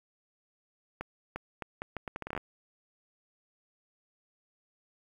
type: accelerating click train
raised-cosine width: 0.5 ms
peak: -21 dBFS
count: 14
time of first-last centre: 1.01-2.377 s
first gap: 350 ms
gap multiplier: 0.75
effects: 9-bit